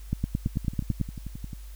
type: two click trains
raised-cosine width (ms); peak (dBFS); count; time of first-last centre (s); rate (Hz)
5; -13 / -24; 9 / 13; 0.13-1.013 / 0.47-1.532; 9.06 / 11.3
effects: added 50 Hz sine -39 dBFS peak until 1.75 s + white hiss -55 dBFS RMS until 1.75 s